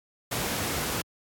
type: noise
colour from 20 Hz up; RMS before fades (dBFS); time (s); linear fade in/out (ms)
pink; -29; 0.31-1.02; 10
effects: high-pass 80 Hz 12 dB/octave + AAC 64 kbps